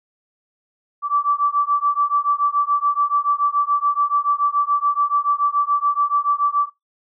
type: beating tone pair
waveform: sine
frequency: 1156 / 1163 Hz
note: D6 / D6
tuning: -28 / -17 cents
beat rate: 7 Hz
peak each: -19 dBFS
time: 1.02-6.7 s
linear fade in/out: 50 ms
effects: noise-tail reverb RT60 0.2 s tail -24 dB re dry